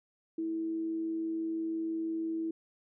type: tone with amplitude modulation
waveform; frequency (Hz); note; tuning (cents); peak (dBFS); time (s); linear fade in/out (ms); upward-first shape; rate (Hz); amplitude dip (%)
sine; 325.8; E4; -20; -30; 0.38-2.51; 5; sine; 106; 25
effects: none